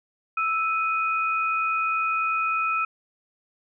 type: tone pair together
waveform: sine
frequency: 1318.5 / 2495 Hz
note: E6 / D#7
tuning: 0 / +4 cents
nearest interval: major seventh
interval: 1104 cents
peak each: -23 / -27 dBFS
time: 0.37-2.85 s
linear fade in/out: 5 ms
effects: none